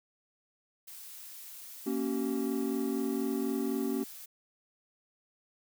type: noise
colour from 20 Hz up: blue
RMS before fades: -47 dBFS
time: 0.87-4.26 s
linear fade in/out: 10 ms
type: chord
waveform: triangle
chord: G diminished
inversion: first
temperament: equal with one note detuned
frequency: 233.1 / 277.2 / 381.9 Hz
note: Bb3 / Db4 / G4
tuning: 0 / 0 / -45 cents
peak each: -32 / -31 / -33 dBFS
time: 1.86-4.04 s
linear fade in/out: 10 ms
effects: none